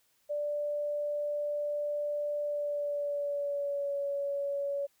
sine tone with pitch glide, 587.3 to 564 Hz, D5 to C#5, 0 to +30 cents, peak -30 dBFS, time 0.29-4.87 s, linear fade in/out 20 ms, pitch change -70 cents, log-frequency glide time 2.42-3.97 s, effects white hiss -71 dBFS RMS until 5 s

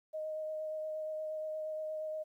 sine tone with vibrato, 622.3 Hz, D#5, in tune, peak -36 dBFS, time 0.13-2.24 s, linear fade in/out 20 ms, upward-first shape sine, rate 8.5 Hz, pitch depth 12 cents each way, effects 12-bit

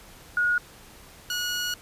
sine / 15% pulse tone pair in turn, 1445 / 1453.3 Hz, F#6 / F#6, -41 / -31 cents, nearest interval unison, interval 10 cents, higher second, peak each -20 dBFS, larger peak neither, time 0.37-0.58 / 1.3-1.74 s, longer second, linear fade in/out 2 ms, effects pink hiss -49 dBFS RMS until 1.81 s + resampled to 32000 Hz

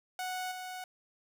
sawtooth tone with level steps, 738 Hz, F#5, 5 cents flat, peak -31 / -36 dBFS, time 0.19-0.84 s, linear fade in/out 2 ms, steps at 0.51 s, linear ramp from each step 10 ms, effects none

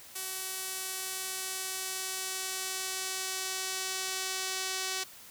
sawtooth tone with band-pass filter sweep, 377.4 Hz, F#4, 34 cents sharp, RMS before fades -36 dBFS, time 0.15-5.04 s, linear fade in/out 10 ms, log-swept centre 11000 to 5900 Hz, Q 0.87, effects white hiss -51 dBFS RMS until 5.3 s

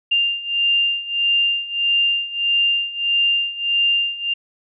sine beating tone pair, 2794 / 2795.6 Hz, F7 / F7, 0 / +1 cents, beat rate 1.6 Hz, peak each -21 / -18 dBFS, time 0.11-4.34 s, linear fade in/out 10 ms, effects none

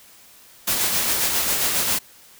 white noise with tremolo, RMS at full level -20 dBFS, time 0.67-1.99 s, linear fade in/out 10 ms, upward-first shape sine, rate 7.4 Hz, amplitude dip 35%, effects white hiss -49 dBFS RMS until 2.39 s

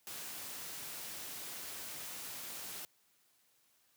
white noise, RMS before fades -45 dBFS, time 0.07-2.85 s, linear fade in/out 0 ms, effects white hiss -72 dBFS RMS until 3.96 s + high-pass 80 Hz 12 dB/octave

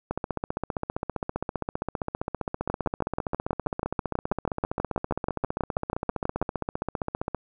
two click trains, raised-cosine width 1 ms, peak -14 / -11 dBFS, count 111 / 24, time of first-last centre 0.11-7.347 / 2.7-6.416 s, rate 15.2 / 6.19 Hz, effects none

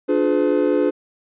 triangle chord, D diminished seventh, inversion none, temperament just, 293.7 / 352.4 / 422.9 / 507.5 Hz, D4 / F4 / Ab4 / Cb5, 0 / +16 / +31 / +47 cents, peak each -18 / -20 / -19 / -19 dBFS, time 0.08-0.91 s, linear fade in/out 20 ms, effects resampled to 8000 Hz

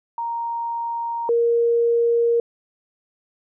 sine tone pair in turn, 932.3 / 468.4 Hz, A#5 / A#4, 0 / +8 cents, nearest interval octave, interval 1192 cents, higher first, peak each -23 / -15 dBFS, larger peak second, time 0.18-1.29 / 1.29-2.4 s, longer neither, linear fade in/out 2 ms, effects none

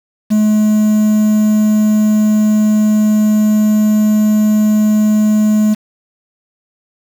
triangle tone with quantisation, 213.4 Hz, G#3, 47 cents sharp, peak -6 dBFS, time 0.3-5.75 s, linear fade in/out 20 ms, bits 5, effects none

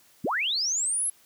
sine linear sweep, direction up, 126.8 to 11175 Hz, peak -24 dBFS, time 0.24-1.1 s, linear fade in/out 5 ms, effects white hiss -59 dBFS RMS until 1.25 s + high-pass 80 Hz 12 dB/octave

